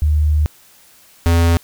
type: tone pair in turn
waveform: sine / square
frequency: 75.7 / 84.43 Hz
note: D#2 / E2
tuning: -47 / +42 cents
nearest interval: major second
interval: 189 cents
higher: second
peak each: -11 dBFS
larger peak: neither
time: 0.02-0.46 / 1.26-1.57 s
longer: first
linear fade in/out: 0 ms
effects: white hiss -48 dBFS RMS until 1.63 s